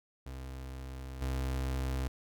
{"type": "tone with level steps", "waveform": "35% pulse", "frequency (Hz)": 65.41, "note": "C2", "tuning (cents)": 0, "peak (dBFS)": [-39, -30], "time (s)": [0.26, 2.08], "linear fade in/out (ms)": 5, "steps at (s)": 1.21, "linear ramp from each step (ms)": 10, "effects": []}